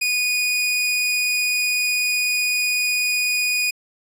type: tone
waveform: sawtooth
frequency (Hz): 2469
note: D#7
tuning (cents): -14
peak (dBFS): -15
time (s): 0.01-3.71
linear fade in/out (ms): 10
effects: resampled to 32000 Hz